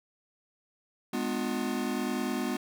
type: chord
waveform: square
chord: G# diminished seventh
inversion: none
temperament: just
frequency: 207.7 / 249.2 / 299 / 358.8 Hz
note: G#3 / B3 / D4 / F4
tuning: 0 / +16 / +31 / +47 cents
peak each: -36 / -33 / -38 / -37 dBFS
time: 1.13-2.57 s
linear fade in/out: 5 ms
effects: none